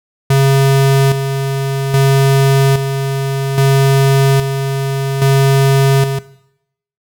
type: tone with tremolo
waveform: square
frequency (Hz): 136.4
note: C#3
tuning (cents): -28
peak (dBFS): -8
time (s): 0.3-6.19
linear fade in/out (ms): 5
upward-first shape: square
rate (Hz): 0.61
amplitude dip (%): 55
effects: noise-tail reverb RT60 0.8 s tail -18 dB re dry